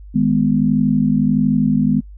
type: chord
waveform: sine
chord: G# minor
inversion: second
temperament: just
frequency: 155.74 / 207.7 / 249.2 Hz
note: D#3 / G#3 / B3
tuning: +2 / 0 / +16 cents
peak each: -19 / -16 / -16 dBFS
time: 0.14-2.01 s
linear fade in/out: 20 ms
effects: noise-tail reverb RT60 0.1 s tail -26 dB re dry + added 50 Hz sine -34 dBFS peak until 2.17 s